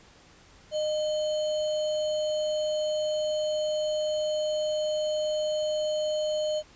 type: tone with sample-and-hold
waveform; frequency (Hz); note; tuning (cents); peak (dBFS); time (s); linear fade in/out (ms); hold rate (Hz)
sine; 612; D#5; -29; -25; 0.71-6.63; 50; 3675
effects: pink hiss -55 dBFS RMS until 6.75 s + resampled to 16000 Hz